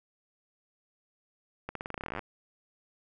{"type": "accelerating click train", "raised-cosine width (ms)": 0.5, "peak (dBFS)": -21, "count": 19, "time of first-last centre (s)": [1.69, 2.192], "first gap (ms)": 63, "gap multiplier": 0.89, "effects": []}